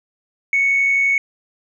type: tone with amplitude modulation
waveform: sine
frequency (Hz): 2217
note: C#7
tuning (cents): 0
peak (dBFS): -11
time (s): 0.53-1.18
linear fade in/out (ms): 2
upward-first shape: sine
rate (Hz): 91.7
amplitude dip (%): 30
effects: tanh soft clip ceiling -9 dBFS